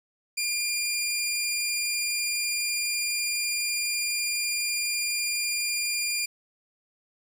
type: tone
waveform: 15% pulse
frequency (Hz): 2404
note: D7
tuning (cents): +40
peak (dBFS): -19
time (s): 0.37-6.26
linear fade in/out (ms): 10
effects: none